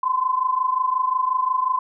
sine tone pair together, 1019.4 / 1045 Hz, C6 / C6, -45 / -2 cents, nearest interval unison, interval 43 cents, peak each -20 / -23 dBFS, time 0.03-1.79 s, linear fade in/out 5 ms, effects none

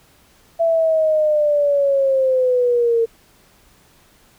sine linear sweep, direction down, 669 to 454.4 Hz, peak -13 dBFS, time 0.59-3.06 s, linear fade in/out 20 ms, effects pink hiss -53 dBFS RMS until 4.38 s

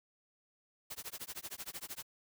white noise with tremolo, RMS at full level -42 dBFS, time 0.9-2.03 s, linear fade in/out 10 ms, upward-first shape sine, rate 13 Hz, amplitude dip 100%, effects none

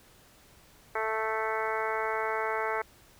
harmonic tone, 220 Hz, A3, in tune, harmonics 2 / 3 / 4 / 5 / 6 / 7 / 8 / 9 / 10, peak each -34 / -37 / -34 / -38 / -36 / -38 / -43 / -39 / -41 dBFS, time 0.95-2.82 s, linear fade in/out 5 ms, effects pink hiss -58 dBFS RMS until 3.19 s

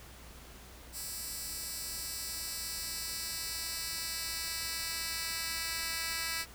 10% pulse tone with high-pass filter sweep, 328.1 Hz, E4, 8 cents flat, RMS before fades -38 dBFS, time 0.92-6.46 s, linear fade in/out 50 ms, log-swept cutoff 7200 to 2600 Hz, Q 0.84, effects added 60 Hz sine -53 dBFS peak until 6.54 s + pink hiss -53 dBFS RMS until 6.54 s

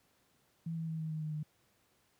sine tone with pitch steps, 164.8 / 162.63 / 160.48 / 158.36 / 156.27 / 154.21 / 152.17 Hz, E3 / E3 / E3 / D#3 / D#3 / D#3 / D#3, 0 / -23 / -46 / +31 / +8 / -15 / -38 cents, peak -35 dBFS, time 0.66-1.43 s, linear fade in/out 5 ms, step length 110 ms, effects pink hiss -72 dBFS RMS until 2.19 s + high-pass 80 Hz 12 dB/octave

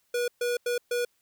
square tone bursts at uneven times, 484 Hz, B4, 35 cents flat, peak -26 dBFS, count 4, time 0.14-0.28 / 0.41-0.57 / 0.66-0.78 / 0.91-1.05 s, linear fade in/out 5 ms, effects white hiss -71 dBFS RMS until 1.21 s

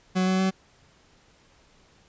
40% pulse tone with pitch steps, 185.5 / 187.44 / 189.4 Hz, F#3 / F#3 / F#3, +5 / +23 / +41 cents, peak -20 dBFS, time 0.15-0.51 s, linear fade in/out 20 ms, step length 120 ms, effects pink hiss -59 dBFS RMS until 2.08 s + resampled to 16000 Hz

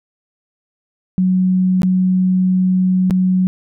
sine tone with dropouts, 185 Hz, F#3, in tune, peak -11 dBFS, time 1.18-3.47 s, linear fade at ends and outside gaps 0 ms, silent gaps 1.819-1.832 / 3.099-3.108 s, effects none

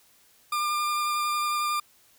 40% pulse tone with vibrato, 1200 Hz, D6, 37 cents sharp, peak -24 dBFS, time 0.52-1.8 s, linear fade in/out 5 ms, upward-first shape sine, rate 11 Hz, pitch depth 11 cents each way, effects white hiss -60 dBFS RMS until 2.18 s

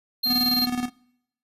violet noise with exponential growth, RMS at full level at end -32 dBFS, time 0.23-0.43 s, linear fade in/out 5 ms, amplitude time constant 43 ms
square tone, 4190 Hz, C8, 2 cents sharp, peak -21 dBFS, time 0.23-0.66 s, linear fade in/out 10 ms
square tone with tremolo, 246.9 Hz, B3, in tune, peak -23 dBFS, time 0.25-0.9 s, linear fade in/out 50 ms, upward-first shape square, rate 19 Hz, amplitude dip 60%
effects noise-tail reverb RT60 0.8 s tail -25 dB re dry + resampled to 32000 Hz

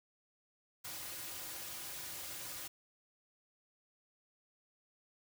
white noise with comb filter, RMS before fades -45 dBFS, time 0.84-2.68 s, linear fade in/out 10 ms, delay 4.5 ms, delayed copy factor -0.7, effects none

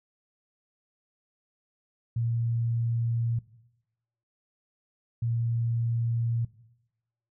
sine tone pair in turn, 116.54 / 116.54 Hz, A#2 / A#2, 0 / 0 cents, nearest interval unison, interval 0 cents, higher neither, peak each -25 dBFS, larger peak neither, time 2.16-3.39 / 5.22-6.45 s, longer neither, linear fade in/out 5 ms, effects noise-tail reverb RT60 0.9 s tail -18 dB re dry

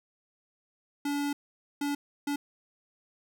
square tone bursts at uneven times, 286.9 Hz, D4, 40 cents flat, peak -29 dBFS, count 3, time 1.05-1.33 / 1.81-1.95 / 2.27-2.36 s, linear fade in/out 5 ms, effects none

